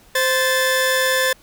sawtooth tone pair together, 520.6 / 1749 Hz, C5 / A6, -9 / -11 cents, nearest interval octave + major sixth, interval 2098 cents, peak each -15 dBFS, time 0.15-1.33 s, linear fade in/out 5 ms, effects pink hiss -51 dBFS RMS until 1.42 s

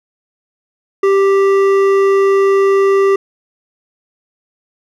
triangle tone with hard clipping, 392.2 Hz, G4, 1 cent sharp, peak -10 dBFS, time 1.03-3.16 s, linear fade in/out 5 ms, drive 14 dB, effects none

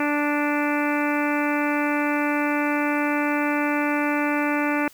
harmonic tone, 293.4 Hz, D4, 2 cents flat, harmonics 1 / 2 / 3 / 4 / 5 / 6 / 7 / 8 / 9, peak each -23 / -29 / -29 / -32 / -30 / -33 / -33 / -32 / -36 dBFS, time 0-4.88 s, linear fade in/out 2 ms, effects white hiss -51 dBFS RMS until 4.93 s

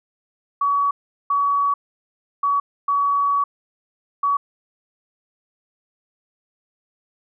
sine tone bursts at uneven times, 1132 Hz, C#6, 36 cents sharp, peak -16 dBFS, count 5, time 0.61-0.91 / 1.3-1.74 / 2.43-2.6 / 2.88-3.44 / 4.23-4.37 s, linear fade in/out 5 ms, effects none

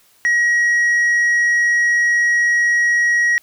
sine tone with tanh clipping, 1902 Hz, A#6, 34 cents sharp, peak -13 dBFS, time 0.25-3.38 s, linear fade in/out 0 ms, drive 3 dB, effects white hiss -54 dBFS RMS until 3.42 s

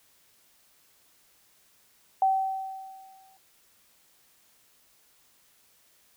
sine tone with exponential decay, 768 Hz, G5, 36 cents flat, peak -18 dBFS, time 2.22-3.37 s, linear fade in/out 2 ms, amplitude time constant 250 ms, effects white hiss -63 dBFS RMS until 6.16 s

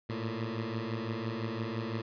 15% pulse beating tone pair, 110 / 115.9 Hz, A2 / A#2, 0 / -10 cents, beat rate 5.9 Hz, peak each -30 dBFS, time 0.09-2.02 s, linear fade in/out 10 ms, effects resampled to 11025 Hz

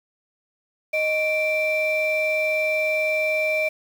sine tone pair together, 622.2 / 2349 Hz, D#5 / D7, 0 / 0 cents, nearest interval octave + major seventh, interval 2300 cents, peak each -21 dBFS, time 0.93-3.69 s, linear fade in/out 10 ms, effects tanh soft clip ceiling -15 dBFS + 7-bit

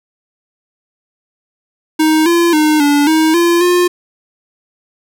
square tone with pitch steps, 313.1 / 341.8 / 306.3 / 288.7 / 316.4 / 343 / 354.8 Hz, D#4 / F4 / D#4 / D4 / D#4 / F4 / F4, +11 / -37 / -27 / -30 / +29 / -31 / +27 cents, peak -9 dBFS, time 1.99-3.88 s, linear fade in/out 10 ms, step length 270 ms, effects none

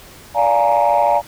sine chord, Bb dominant seventh, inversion first, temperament just, 582.7 / 699.2 / 839.1 / 932.3 Hz, D5 / F5 / Ab5 / Bb5, -14 / +2 / +18 / 0 cents, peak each -16 dBFS, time 0.34-1.22 s, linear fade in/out 50 ms, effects tanh soft clip ceiling -6 dBFS + pink hiss -41 dBFS RMS until 1.27 s

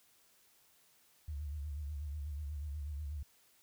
sine tone with vibrato, 73.42 Hz, D2, in tune, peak -38 dBFS, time 1.28-3.23 s, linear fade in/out 5 ms, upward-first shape sine, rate 8.2 Hz, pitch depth 94 cents each way, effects white hiss -68 dBFS RMS until 3.62 s

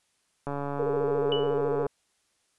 click train, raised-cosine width 1 ms, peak -19 dBFS, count 199, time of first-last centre 0.47-1.864 s, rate 142 Hz
sine tone with vibrato, 440 Hz, A4, in tune, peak -25 dBFS, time 0.79-1.87 s, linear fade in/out 5 ms, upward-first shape square, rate 14 Hz, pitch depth 99 cents each way
sine tone with exponential decay, 2960 Hz, F#7, in tune, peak -26 dBFS, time 1.32-1.58 s, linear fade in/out 1 ms, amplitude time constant 56 ms
effects white hiss -71 dBFS RMS until 2.58 s + resampled to 24000 Hz

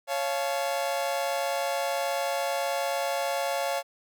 40% pulse chord, Db augmented, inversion none, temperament just, 554.4 / 693 / 866.2 Hz, Db5 / F5 / A5, 0 / -14 / -27 cents, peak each -29 / -30 / -33 dBFS, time 0.07-3.83 s, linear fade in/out 50 ms, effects none

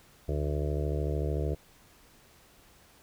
harmonic tone, 73.42 Hz, D2, in tune, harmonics 1 / 2 / 4 / 5 / 6 / 7 / 8 / 9, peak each -30 / -34 / -41 / -38 / -38 / -41 / -44 / -43 dBFS, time 0.28-1.55 s, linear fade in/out 10 ms, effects pink hiss -59 dBFS RMS until 3.02 s

